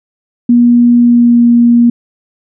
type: tone with pitch glide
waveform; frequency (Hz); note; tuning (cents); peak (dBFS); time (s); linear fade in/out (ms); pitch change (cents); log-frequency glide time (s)
sine; 239.9 to 237.3; A#3 to A#3; +50 to +31; -3; 0.49-1.9; 5; -19; 0.99-1.43
effects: none